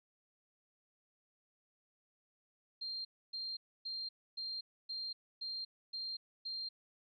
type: tone bursts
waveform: sine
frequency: 4186 Hz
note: C8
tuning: in tune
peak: -39 dBFS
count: 8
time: 2.81-6.69 s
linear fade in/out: 10 ms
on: 240 ms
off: 280 ms
effects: none